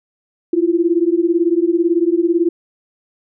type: beating tone pair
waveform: sine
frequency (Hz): 331.8 / 349.8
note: E4 / F4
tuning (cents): +11 / +3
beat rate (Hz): 18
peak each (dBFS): -15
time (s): 0.53-2.49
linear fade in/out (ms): 5
effects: none